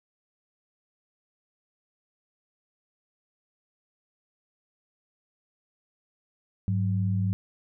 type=tone pair together; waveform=sine; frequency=101.99 / 185 Hz; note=G#2 / F#3; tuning=-31 / 0 cents; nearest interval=minor seventh; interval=1031 cents; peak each=-24 / -29 dBFS; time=6.68-7.33 s; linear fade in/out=0 ms; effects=none